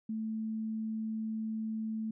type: tone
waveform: sine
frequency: 220 Hz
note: A3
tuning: in tune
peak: -33 dBFS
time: 0.09-2.11 s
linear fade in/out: 5 ms
effects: none